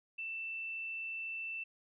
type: tone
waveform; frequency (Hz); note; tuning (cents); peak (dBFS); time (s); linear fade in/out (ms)
sine; 2666; E7; +19; -38; 0.18-1.64; 10
effects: none